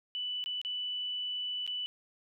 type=tone with dropouts; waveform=sine; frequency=2977 Hz; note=F#7; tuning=10 cents sharp; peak=-33 dBFS; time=0.15-1.86 s; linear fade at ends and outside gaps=0 ms; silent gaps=0.44-0.46 / 0.615-0.649 / 1.665-1.676 s; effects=none